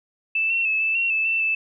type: tone with pitch steps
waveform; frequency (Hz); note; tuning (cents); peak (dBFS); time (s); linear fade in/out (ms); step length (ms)
sine; 2640 / 2713 / 2602 / 2634 / 2731 / 2623 / 2671 / 2632; E7 / E7 / E7 / E7 / F7 / E7 / E7 / E7; +2 / +49 / -23 / -2 / -39 / -9 / +22 / -3; -19; 0.35-1.55; 5; 150
effects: none